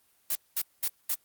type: noise bursts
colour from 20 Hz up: blue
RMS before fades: -28 dBFS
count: 4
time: 0.3-1.146 s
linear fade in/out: 5 ms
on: 54 ms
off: 210 ms
effects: white hiss -67 dBFS RMS until 1.24 s + Opus 24 kbps